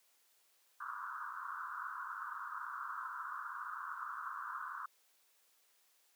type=band-pass noise; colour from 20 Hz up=white; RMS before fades=-44 dBFS; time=0.8-4.86 s; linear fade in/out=5 ms; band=1000 to 1500 Hz; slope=96 dB/octave; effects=white hiss -72 dBFS RMS until 6.15 s + high-pass 400 Hz 12 dB/octave